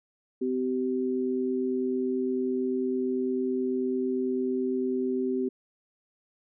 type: tone pair together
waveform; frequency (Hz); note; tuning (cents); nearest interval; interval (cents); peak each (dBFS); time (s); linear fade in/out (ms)
sine; 255.7 / 384.7; C4 / G4; -40 / -33; perfect fifth; 707; -28; 0.41-5.49; 10
effects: none